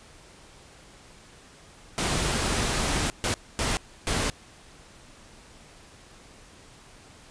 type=noise bursts at uneven times; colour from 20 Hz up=pink; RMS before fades=-26 dBFS; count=4; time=1.98-3.1 / 3.24-3.34 / 3.59-3.77 / 4.07-4.3 s; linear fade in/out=0 ms; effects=pink hiss -51 dBFS RMS until 7.3 s + resampled to 22050 Hz